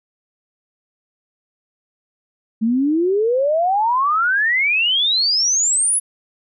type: exponential sweep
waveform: sine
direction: up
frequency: 215.3 to 10600 Hz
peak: -14 dBFS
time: 2.61-6 s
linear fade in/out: 20 ms
effects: none